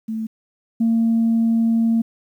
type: tone pair in turn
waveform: sine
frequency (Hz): 221.6 / 228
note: A3 / A#3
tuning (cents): +13 / -38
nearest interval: unison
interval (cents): 49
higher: second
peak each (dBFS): -22 / -13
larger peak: second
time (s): 0.08-0.27 / 0.8-2.02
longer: second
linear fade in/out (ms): 10
effects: tanh soft clip ceiling -11 dBFS + 9-bit